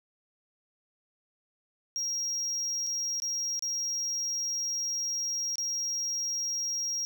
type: tone with dropouts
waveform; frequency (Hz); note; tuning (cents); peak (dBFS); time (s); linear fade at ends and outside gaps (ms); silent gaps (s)
triangle; 5620; F8; +10; -28; 1.96-7.05; 0; 2.866-2.87 / 3.2-3.221 / 3.593-3.624 / 5.556-5.582
effects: none